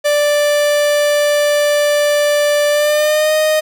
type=tone with pitch glide; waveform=45% pulse; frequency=587.3 to 619 Hz; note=D5 to D#5; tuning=0 to -9 cents; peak=-11 dBFS; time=0.04-3.61 s; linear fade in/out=20 ms; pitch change=+91 cents; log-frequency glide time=2.7-3.33 s; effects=none